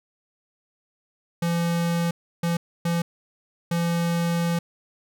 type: tone bursts at uneven times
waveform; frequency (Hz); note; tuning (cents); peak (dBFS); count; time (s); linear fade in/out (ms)
square; 170; F3; -46; -22; 4; 1.42-2.11 / 2.43-2.57 / 2.85-3.02 / 3.71-4.59; 5
effects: none